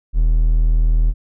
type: tone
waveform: triangle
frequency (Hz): 40.06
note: E1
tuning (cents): -49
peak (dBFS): -9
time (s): 0.13-1.14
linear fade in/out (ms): 50
effects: none